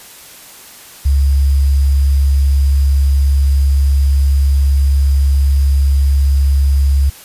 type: tone with sample-and-hold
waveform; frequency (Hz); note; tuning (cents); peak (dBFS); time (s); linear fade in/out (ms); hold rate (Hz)
sine; 69.3; C#2; 0; -8; 1.05-7.1; 10; 4900
effects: white hiss -37 dBFS RMS until 7.24 s + resampled to 32000 Hz